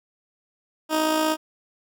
15% pulse tone with amplitude modulation, 312.8 Hz, D#4, 9 cents sharp, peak -12 dBFS, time 0.89-1.37 s, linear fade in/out 50 ms, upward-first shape sine, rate 56.5 Hz, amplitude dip 40%, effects none

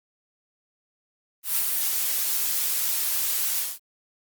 blue noise with ADSR envelope, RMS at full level -22 dBFS, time 1.43-3.79 s, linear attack 130 ms, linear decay 80 ms, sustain -3 dB, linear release 200 ms, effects Opus 32 kbps

